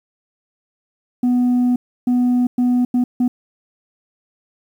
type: tone bursts at uneven times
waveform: sine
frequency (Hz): 246.9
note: B3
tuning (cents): 0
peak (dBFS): -10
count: 5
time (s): 1.23-1.76 / 2.07-2.47 / 2.58-2.85 / 2.94-3.04 / 3.2-3.28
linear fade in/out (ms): 5
effects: tanh soft clip ceiling -12 dBFS + 8-bit